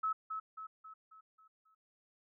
sine tone with echo, 1295 Hz, E6, 31 cents flat, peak -31 dBFS, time 0.03-0.13 s, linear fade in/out 10 ms, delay 270 ms, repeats 6, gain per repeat -6 dB, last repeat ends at 1.75 s, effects none

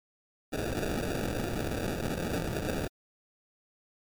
violet noise with sample-and-hold, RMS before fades -32 dBFS, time 0.52-2.88 s, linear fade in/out 10 ms, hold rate 1050 Hz, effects MP3 96 kbps

